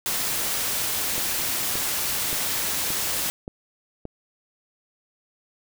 white noise, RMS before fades -26 dBFS, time 0.06-3.3 s, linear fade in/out 0 ms
click train, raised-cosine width 2 ms, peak -20 dBFS, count 6, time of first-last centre 1.18-4.054 s, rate 1.74 Hz
effects none

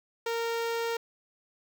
sawtooth tone with notch filter, 462.2 Hz, A#4, 15 cents flat, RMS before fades -31 dBFS, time 0.26-0.97 s, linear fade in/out 5 ms, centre 10000 Hz, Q 1.1, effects none

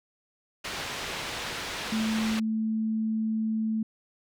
white low-pass noise, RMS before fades -35 dBFS, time 0.64-2.4 s, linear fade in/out 10 ms, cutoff 3700 Hz, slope 12 dB/octave
sine tone, 220 Hz, A3, in tune, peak -25 dBFS, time 1.92-3.83 s, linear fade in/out 5 ms
effects none

